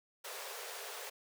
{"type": "high-pass noise", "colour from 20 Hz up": "pink", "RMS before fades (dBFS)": -45, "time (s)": [0.24, 1.1], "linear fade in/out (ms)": 10, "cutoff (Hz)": 400, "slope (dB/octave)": 96, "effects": []}